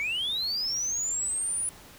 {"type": "linear sweep", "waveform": "sine", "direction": "up", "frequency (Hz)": [2187, 9890], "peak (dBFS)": -25, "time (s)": [0, 1.69], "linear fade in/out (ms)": 0, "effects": ["tanh soft clip ceiling -25 dBFS", "pink hiss -50 dBFS RMS until 1.98 s"]}